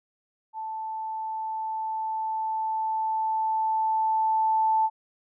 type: tone with level ramp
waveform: sine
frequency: 880 Hz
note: A5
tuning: in tune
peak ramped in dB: -31 to -19 dBFS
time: 0.53-4.9 s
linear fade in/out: 50 ms
effects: none